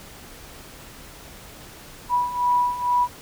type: beating tone pair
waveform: sine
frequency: 978 / 980.2 Hz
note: B5 / B5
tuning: -17 / -13 cents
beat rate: 2.2 Hz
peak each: -24 / -20 dBFS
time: 2.09-3.08 s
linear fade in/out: 50 ms
effects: pink hiss -43 dBFS RMS until 3.21 s